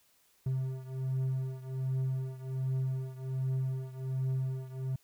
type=beating tone pair; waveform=triangle; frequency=130.81 / 132.11 Hz; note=C3 / C3; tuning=0 / +17 cents; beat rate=1.3 Hz; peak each=-31 / -34 dBFS; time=0.46-4.96 s; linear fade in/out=5 ms; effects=white hiss -68 dBFS RMS until 5.03 s